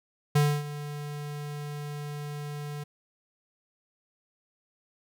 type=tone with ADSR envelope; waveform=square; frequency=146.83 Hz; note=D3; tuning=in tune; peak=-19 dBFS; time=0.35-2.84 s; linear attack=9 ms; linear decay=270 ms; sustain=-16 dB; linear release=10 ms; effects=none